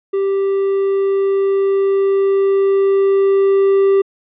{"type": "tone with level ramp", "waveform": "triangle", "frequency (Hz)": 392, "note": "G4", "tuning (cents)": 0, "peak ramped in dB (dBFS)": [-12, -7], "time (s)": [0.13, 4.02], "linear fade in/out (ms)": 10, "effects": ["resampled to 8000 Hz"]}